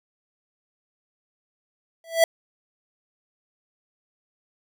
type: tone with exponential growth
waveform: square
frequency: 660 Hz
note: E5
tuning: 2 cents sharp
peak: -11 dBFS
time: 2.04-2.24 s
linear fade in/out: 2 ms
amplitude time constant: 42 ms
effects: none